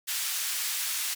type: band-pass noise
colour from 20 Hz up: white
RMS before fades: -31 dBFS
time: 0.07-1.15 s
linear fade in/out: 20 ms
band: 1600 to 14000 Hz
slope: 12 dB/octave
effects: none